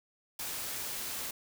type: noise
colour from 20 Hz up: white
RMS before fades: -38 dBFS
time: 0.39-1.31 s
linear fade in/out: 5 ms
effects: none